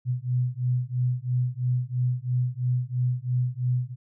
sine beating tone pair, 123.4 / 126.4 Hz, B2 / B2, -1 / +41 cents, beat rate 3 Hz, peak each -26 dBFS, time 0.05-3.96 s, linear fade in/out 50 ms, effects none

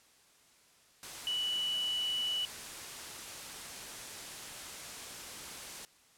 sine tone in noise, 2957 Hz, F#7, 2 cents flat, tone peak -31 dBFS, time 1.27-2.45 s, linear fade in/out 0 ms, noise white, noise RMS -44 dBFS, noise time 1.03-5.85 s, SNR +10 dB, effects white hiss -64 dBFS RMS until 6.17 s + low-pass 10000 Hz 12 dB/octave

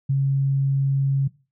sine tone, 137 Hz, C#3, 20 cents flat, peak -17 dBFS, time 0.09-1.28 s, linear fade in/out 10 ms, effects noise-tail reverb RT60 0.3 s tail -19 dB re dry

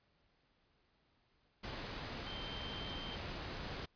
sine tone in noise, 3128 Hz, G7, 4 cents flat, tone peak -47 dBFS, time 2.26-3.16 s, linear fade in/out 10 ms, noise pink, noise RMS -44 dBFS, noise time 1.63-3.86 s, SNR -6 dB, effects pink hiss -75 dBFS RMS until 3.95 s + resampled to 11025 Hz

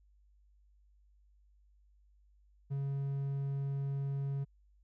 triangle tone, 138.59 Hz, C#3, in tune, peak -31 dBFS, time 2.7-4.45 s, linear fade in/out 20 ms, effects added 50 Hz sine -63 dBFS peak until 4.83 s

